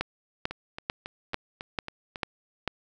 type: two click trains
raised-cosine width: 0.3 ms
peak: -11 / -20 dBFS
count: 7 / 7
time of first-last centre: 0.01-2.677 / 0.51-2.158 s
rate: 2.25 / 3.64 Hz
effects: none